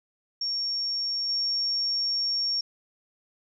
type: tone with level steps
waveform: sine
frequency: 5520 Hz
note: F8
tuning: 21 cents flat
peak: -26 / -24 dBFS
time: 0.41-2.61 s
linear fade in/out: 5 ms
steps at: 1.29 s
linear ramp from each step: 2 ms
effects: 11-bit